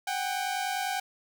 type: tone pair together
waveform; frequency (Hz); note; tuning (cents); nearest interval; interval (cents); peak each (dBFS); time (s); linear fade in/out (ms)
sawtooth; 748 / 798; F#5 / G5; +19 / +31; minor second; 112; -28 / -28; 0.07-1; 5
effects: none